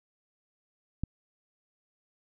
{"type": "click", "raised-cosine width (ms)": 5, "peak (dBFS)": -18, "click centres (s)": 1.036, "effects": []}